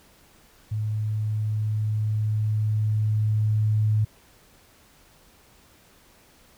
sine tone with level ramp, 107.4 Hz, A2, 41 cents flat, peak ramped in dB -24 to -18 dBFS, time 0.71-4.05 s, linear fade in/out 10 ms, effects pink hiss -56 dBFS RMS until 6.57 s

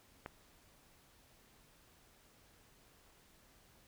click, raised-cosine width 0.5 ms, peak -28 dBFS, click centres 0.261 s, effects pink hiss -66 dBFS RMS until 3.87 s

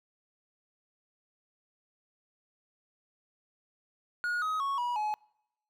triangle tone with pitch steps, 1443 / 1263.5 / 1106.3 / 968.7 / 848.2 Hz, F#6 / D#6 / C#6 / B5 / G#5, -44 / +26 / -4 / -34 / +36 cents, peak -27 dBFS, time 4.24-5.14 s, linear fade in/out 0 ms, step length 180 ms, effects noise-tail reverb RT60 0.8 s tail -26 dB re dry

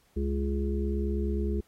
harmonic tone, 69.4 Hz, C#2, 3 cents sharp, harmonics 1 / 3 / 5 / 6, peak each -28 / -33 / -35 / -36 dBFS, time 0.16-1.61 s, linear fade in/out 10 ms, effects pink hiss -66 dBFS RMS until 1.67 s + AAC 48 kbps

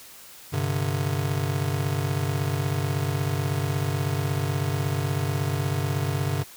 square chord, G suspended fourth, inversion none, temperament just, 98 / 130.67 / 147 Hz, G2 / C3 / D3, 0 / -2 / +2 cents, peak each -29 dBFS, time 0.52-6.44 s, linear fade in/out 20 ms, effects white hiss -46 dBFS RMS until 6.56 s

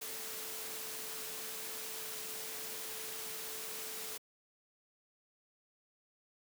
sine tone in noise, 440.1 Hz, A4, in tune, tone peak -53 dBFS, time 0.01-4.18 s, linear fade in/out 10 ms, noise white, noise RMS -43 dBFS, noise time 0.01-4.18 s, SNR -13 dB, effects high-pass 150 Hz 12 dB/octave

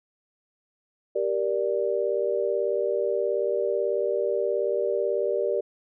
sine chord, G minor, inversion none, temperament just, 392 / 470.4 / 588 Hz, G4 / Bb4 / D5, 0 / +16 / +2 cents, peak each -27 dBFS, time 1.15-5.61 s, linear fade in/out 10 ms, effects none

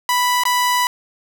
sawtooth tone with dropouts, 987.8 Hz, B5, in tune, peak -11 dBFS, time 0.09-0.87 s, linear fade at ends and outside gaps 1 ms, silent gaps 0.436-0.453 s, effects none

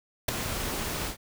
pink noise with ADSR envelope, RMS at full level -21 dBFS, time 0.28-1.17 s, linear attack 9 ms, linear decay 3 ms, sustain -11 dB, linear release 100 ms, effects none

